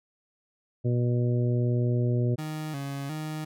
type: harmonic tone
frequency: 121.5 Hz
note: B2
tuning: 28 cents flat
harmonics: 1 / 2 / 3 / 4 / 5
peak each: -23 / -32 / -32 / -37 / -39 dBFS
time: 0.84-2.36 s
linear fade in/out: 20 ms
type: tone with vibrato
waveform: 30% pulse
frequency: 146.83 Hz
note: D3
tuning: in tune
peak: -29 dBFS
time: 2.38-3.45 s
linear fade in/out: 10 ms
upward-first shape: square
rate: 1.4 Hz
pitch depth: 92 cents each way
effects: none